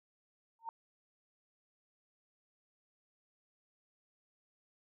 sine tone with exponential growth, 913 Hz, A#5, 36 cents flat, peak -34 dBFS, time 0.59-0.69 s, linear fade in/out 1 ms, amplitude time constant 20 ms, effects none

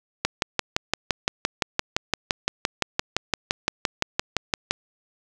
click train, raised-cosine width 0.2 ms, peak -3 dBFS, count 27, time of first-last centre 0.25-4.71 s, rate 5.83 Hz, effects none

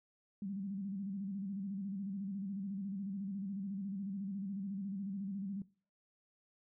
sine tone with vibrato, 196 Hz, G3, in tune, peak -38 dBFS, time 0.42-5.62 s, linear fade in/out 2 ms, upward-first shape square, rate 14 Hz, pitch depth 78 cents each way, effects noise-tail reverb RT60 0.4 s tail -20 dB re dry

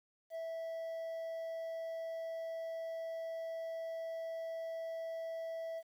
triangle tone with quantisation, 656 Hz, E5, 9 cents flat, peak -37 dBFS, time 0.3-5.83 s, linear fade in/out 50 ms, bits 11, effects none

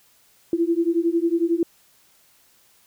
sine beating tone pair, 331.4 / 342.4 Hz, E4 / F4, +9 / -34 cents, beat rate 11 Hz, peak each -21 dBFS, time 0.53-1.63 s, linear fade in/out 2 ms, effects white hiss -58 dBFS RMS until 2.86 s

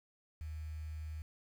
sine tone with quantisation, 77.78 Hz, D#2, in tune, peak -40 dBFS, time 0.41-1.22 s, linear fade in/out 0 ms, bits 10, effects none

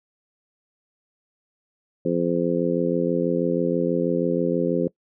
harmonic tone, 86.2 Hz, F2, 22 cents flat, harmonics 2 / 3 / 4 / 5 / 6, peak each -26 / -26 / -26 / -26 / -26 dBFS, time 2.05-4.88 s, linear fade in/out 5 ms, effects noise-tail reverb RT60 0.1 s tail -22 dB re dry

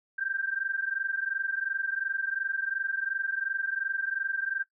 sine tone pair together, 1568 / 1590.8 Hz, G6 / G6, 0 / +25 cents, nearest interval unison, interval 25 cents, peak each -31 / -32 dBFS, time 0.18-4.64 s, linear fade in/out 10 ms, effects noise-tail reverb RT60 0.1 s tail -17 dB re dry

